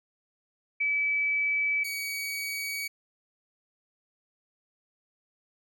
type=tone pair in turn; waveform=sine / sawtooth; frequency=2298 / 2261 Hz; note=D7 / C#7; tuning=-38 / +34 cents; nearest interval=unison; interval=28 cents; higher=first; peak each=-24 / -28 dBFS; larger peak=first; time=0.8-1.84 / 1.84-2.88 s; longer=neither; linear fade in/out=10 ms; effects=none